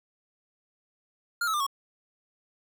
square tone with pitch steps, 1406 / 1296.8 / 1196 / 1103.1 Hz, F6 / E6 / D6 / C#6, +11 / -29 / +31 / -9 cents, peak -26 dBFS, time 1.41-1.666 s, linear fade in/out 5 ms, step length 64 ms, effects none

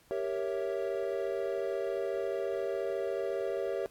triangle chord, G diminished seventh, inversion none, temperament equal, 392 / 466.2 / 554.4 / 659.3 Hz, G4 / Bb4 / Db5 / Fb5, 0 / 0 / 0 / 0 cents, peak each -33 / -35 / -34 / -37 dBFS, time 0.11-3.86 s, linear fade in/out 0 ms, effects pink hiss -63 dBFS RMS until 3.9 s + AAC 64 kbps

